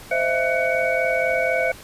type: tone cluster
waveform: sine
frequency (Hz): 520 / 628 / 672 / 1497 / 2243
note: C5 / D#5 / E5 / F#6 / C#7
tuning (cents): -11 / +16 / +33 / +20 / +20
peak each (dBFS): -24 / -27 / -23 / -27 / -24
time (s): 0.11-1.72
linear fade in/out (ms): 5
effects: pink hiss -42 dBFS RMS until 1.83 s + resampled to 32000 Hz